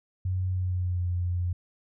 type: tone with pitch glide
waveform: sine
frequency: 92.5 to 88.68 Hz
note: F#2 to F2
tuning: 0 to +27 cents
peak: -25 dBFS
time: 0.25-1.53 s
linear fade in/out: 5 ms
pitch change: -73 cents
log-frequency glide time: 0.5-1.06 s
effects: none

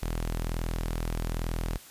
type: tone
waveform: sawtooth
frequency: 41.14 Hz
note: E1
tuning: 3 cents flat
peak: -25 dBFS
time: 0.02-1.78 s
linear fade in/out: 10 ms
effects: white hiss -50 dBFS RMS until 1.9 s + resampled to 32000 Hz

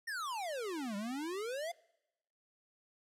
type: exponential two-way sweep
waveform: square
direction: down then up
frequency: 1880 to 195.4 to 711 Hz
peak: -38 dBFS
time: 0.07-1.72 s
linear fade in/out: 10 ms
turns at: 0.96 s
effects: noise-tail reverb RT60 0.9 s tail -24 dB re dry + low-pass 12000 Hz 12 dB/octave

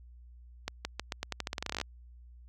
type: accelerating click train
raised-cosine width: 0.2 ms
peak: -16 dBFS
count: 19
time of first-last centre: 0.68-1.814 s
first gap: 170 ms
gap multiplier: 0.86
effects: added 60 Hz sine -50 dBFS peak until 2.48 s

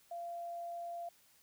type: tone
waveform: sine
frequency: 688 Hz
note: F5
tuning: 26 cents flat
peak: -40 dBFS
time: 0.11-1.09 s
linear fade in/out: 5 ms
effects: white hiss -67 dBFS RMS until 1.42 s

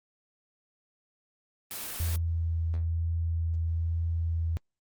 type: noise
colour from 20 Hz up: white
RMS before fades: -37 dBFS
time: 1.71-2.16 s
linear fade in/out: 0 ms
type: tone with vibrato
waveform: sine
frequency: 82.8 Hz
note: E2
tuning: 8 cents sharp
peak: -26 dBFS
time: 2-4.57 s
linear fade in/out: 0 ms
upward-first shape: triangle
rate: 1.1 Hz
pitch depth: 12 cents each way
effects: Opus 24 kbps

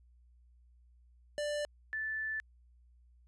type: tone pair in turn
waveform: square / sine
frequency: 590 / 1753.8 Hz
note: D5 / A6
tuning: +8 / -6 cents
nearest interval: octave + perfect fifth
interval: 1886 cents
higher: second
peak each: -34 / -34 dBFS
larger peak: neither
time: 1.38-1.65 / 1.93-2.4 s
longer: second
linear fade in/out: 0 ms
effects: added 60 Hz sine -60 dBFS peak until 3.27 s + resampled to 22050 Hz

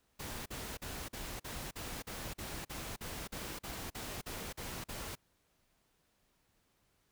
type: noise bursts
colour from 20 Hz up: pink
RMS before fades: -43 dBFS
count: 16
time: 0.19-5.155 s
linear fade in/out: 10 ms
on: 270 ms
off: 43 ms
effects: pink hiss -75 dBFS RMS until 7.11 s

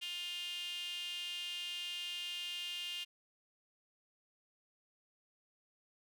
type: tone with high-pass filter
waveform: sawtooth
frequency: 352.7 Hz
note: F4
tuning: 17 cents sharp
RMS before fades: -42 dBFS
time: 0.01-3.05 s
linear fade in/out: 20 ms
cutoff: 2900 Hz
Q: 9.5
effects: none

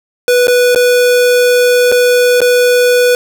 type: tone with dropouts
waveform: square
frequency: 492 Hz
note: B4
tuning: 7 cents flat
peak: -7 dBFS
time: 0.28-3.15 s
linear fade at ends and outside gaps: 1 ms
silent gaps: 0.471-0.481 / 0.748-0.759 / 1.917-1.922 / 2.405-2.416 s
effects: none

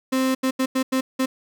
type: tone bursts at uneven times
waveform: 35% pulse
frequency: 261.6 Hz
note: C4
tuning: in tune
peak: -17 dBFS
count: 6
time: 0.12-0.35 / 0.43-0.51 / 0.59-0.66 / 0.75-0.83 / 0.92-1.01 / 1.19-1.26 s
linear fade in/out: 10 ms
effects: none

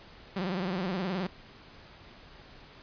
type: tone with vibrato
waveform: sawtooth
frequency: 185 Hz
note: F#3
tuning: in tune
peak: -26 dBFS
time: 0.36-1.27 s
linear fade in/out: 5 ms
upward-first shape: sine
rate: 19 Hz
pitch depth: 130 cents each way
effects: pink hiss -52 dBFS RMS until 2.82 s + resampled to 11025 Hz

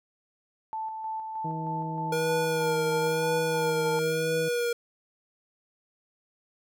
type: tone with tremolo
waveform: sine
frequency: 880 Hz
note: A5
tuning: in tune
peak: -30 dBFS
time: 0.73-3.99 s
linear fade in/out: 0 ms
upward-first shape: square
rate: 3.2 Hz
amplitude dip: 35%
type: harmonic tone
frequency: 160.4 Hz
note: E3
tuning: 47 cents flat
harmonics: 1 / 2 / 3 / 4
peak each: -33 / -39 / -43 / -45 dBFS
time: 1.44-4.49 s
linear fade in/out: 10 ms
type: tone with vibrato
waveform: square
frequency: 477.1 Hz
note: A#4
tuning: 40 cents sharp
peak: -26 dBFS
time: 2.12-4.73 s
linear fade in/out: 5 ms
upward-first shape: sine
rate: 1 Hz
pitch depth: 31 cents each way
effects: none

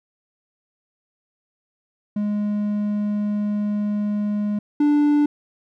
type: tone pair in turn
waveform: triangle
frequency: 207.7 / 293.8 Hz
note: G#3 / D4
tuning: 0 / +1 cents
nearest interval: tritone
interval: 601 cents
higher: second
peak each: -18 / -12 dBFS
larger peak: second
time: 2.16-4.59 / 4.8-5.26 s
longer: first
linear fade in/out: 5 ms
effects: none

